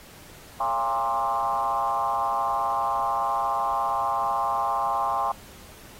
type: tone with frequency modulation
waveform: sine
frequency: 932.3 Hz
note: A#5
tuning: in tune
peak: -22 dBFS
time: 0.6-5.32 s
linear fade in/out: 5 ms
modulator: 124 Hz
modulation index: 1.9
effects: pink hiss -48 dBFS RMS until 5.99 s + AAC 48 kbps